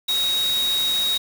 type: tone in noise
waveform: sine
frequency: 3787 Hz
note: A#7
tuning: 27 cents sharp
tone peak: -19 dBFS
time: 0.08-1.18 s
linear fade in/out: 10 ms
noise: white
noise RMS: -30 dBFS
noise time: 0.08-1.18 s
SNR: +8 dB
effects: none

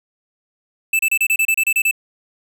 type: tone bursts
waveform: square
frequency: 2637 Hz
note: E7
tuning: in tune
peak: -14 dBFS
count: 11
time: 0.93-1.912 s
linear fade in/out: 5 ms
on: 62 ms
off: 30 ms
effects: none

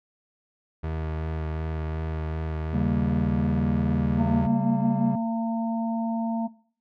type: tone with vibrato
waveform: 30% pulse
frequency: 79 Hz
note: D#2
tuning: 27 cents sharp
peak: -25 dBFS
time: 0.83-4.47 s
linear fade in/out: 10 ms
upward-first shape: sine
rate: 2.7 Hz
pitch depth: 16 cents each way
type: chord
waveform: triangle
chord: G diminished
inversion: second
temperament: equal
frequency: 138.59 / 196 / 233.1 Hz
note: Db3 / G3 / Bb3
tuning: 0 / 0 / 0 cents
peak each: -25 dBFS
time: 2.73-5.16 s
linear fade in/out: 10 ms
type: harmonic tone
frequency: 227.4 Hz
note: A#3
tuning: 43 cents flat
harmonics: 1 / 3 / 4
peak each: -24 / -34 / -34 dBFS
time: 4.18-6.48 s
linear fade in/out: 20 ms
effects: noise-tail reverb RT60 0.5 s tail -20 dB re dry + low-pass 2000 Hz 12 dB/octave

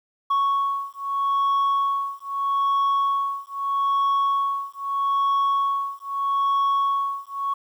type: beating tone pair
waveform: sine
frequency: 1109 / 1109.79 Hz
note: C#6 / C#6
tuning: 0 / +2 cents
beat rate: 0.79 Hz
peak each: -21 dBFS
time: 0.3-7.54 s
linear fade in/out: 10 ms
effects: tanh soft clip ceiling -17 dBFS + 9-bit

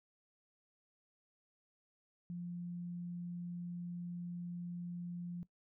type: tone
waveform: sine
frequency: 174.61 Hz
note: F3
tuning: in tune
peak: -40 dBFS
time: 2.3-5.43 s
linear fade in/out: 0 ms
effects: noise-tail reverb RT60 0.1 s tail -18 dB re dry

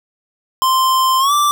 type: tone with pitch glide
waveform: square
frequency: 1044 to 1171.9 Hz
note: C6 to D6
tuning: -4 to -4 cents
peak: -12 dBFS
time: 0.62-1.51 s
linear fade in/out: 0 ms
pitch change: +200 cents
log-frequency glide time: 1.19-1.33 s
effects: none

